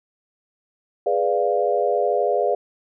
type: chord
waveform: sine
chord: G# diminished seventh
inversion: none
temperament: equal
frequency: 415.3 / 493.9 / 587.3 / 698.5 Hz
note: G#4 / B4 / D5 / F5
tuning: 0 / 0 / 0 / 0 cents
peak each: -23 dBFS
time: 1.06-2.55 s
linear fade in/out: 5 ms
effects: none